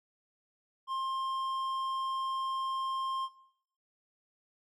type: tone with hard clipping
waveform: sine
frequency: 1060 Hz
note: C6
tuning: 22 cents sharp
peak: -33 dBFS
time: 0.87-3.29 s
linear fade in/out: 50 ms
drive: 6 dB
effects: noise-tail reverb RT60 0.7 s tail -18 dB re dry